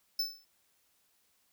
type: tone with exponential decay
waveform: square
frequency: 5274 Hz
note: E8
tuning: in tune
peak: -27 dBFS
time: 0.19-0.45 s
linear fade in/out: 5 ms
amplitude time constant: 56 ms
effects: white hiss -72 dBFS RMS until 1.52 s